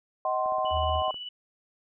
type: chord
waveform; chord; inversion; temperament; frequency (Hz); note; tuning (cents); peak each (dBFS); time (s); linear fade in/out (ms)
sine; C diminished; first; just; 627.9 / 753.5 / 1046.5; Eb5 / Gb5 / C6; +16 / +31 / 0; -29; 0.25-1.11; 2
type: click train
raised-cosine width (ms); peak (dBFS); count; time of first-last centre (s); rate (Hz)
1; -32; 12; 0.46-1.143; 16.1
type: tone with tremolo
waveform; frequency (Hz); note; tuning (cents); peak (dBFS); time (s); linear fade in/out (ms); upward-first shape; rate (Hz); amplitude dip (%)
sine; 2960; F#7; 0; -34; 0.65-1.29; 5; sine; 18; 40
type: tone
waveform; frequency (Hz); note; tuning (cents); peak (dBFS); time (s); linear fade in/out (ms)
sine; 79; D#2; +27; -29; 0.7-1.03; 50
effects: none